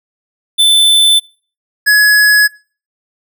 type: tone pair in turn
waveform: square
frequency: 3524 / 1686.3 Hz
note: A7 / G#6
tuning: +2 / +26 cents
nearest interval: octave + minor second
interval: 1276 cents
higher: first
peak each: -6 dBFS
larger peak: neither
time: 0.58-1.2 / 1.86-2.48 s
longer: neither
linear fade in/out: 20 ms
effects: noise-tail reverb RT60 0.4 s tail -24 dB re dry